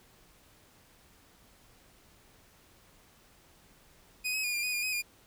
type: tone with pitch steps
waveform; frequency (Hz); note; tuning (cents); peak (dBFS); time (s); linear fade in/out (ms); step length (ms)
sawtooth; 2497 / 2554 / 2445 / 2397 / 2484 / 2420 / 2519 / 2420; D#7 / D#7 / D#7 / D7 / D#7 / D#7 / D#7 / D#7; +6 / +45 / -31 / +35 / -3 / -49 / +21 / -49; -27; 4.24-5.024; 20; 98
effects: pink hiss -61 dBFS RMS until 5.26 s